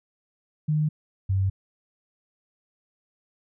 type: tone pair in turn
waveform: sine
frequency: 152.6 / 96.13 Hz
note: D#3 / G2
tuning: -33 / -33 cents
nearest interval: minor sixth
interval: 800 cents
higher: first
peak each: -20 dBFS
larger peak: neither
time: 0.68-0.89 / 1.29-1.5 s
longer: neither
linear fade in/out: 10 ms
effects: none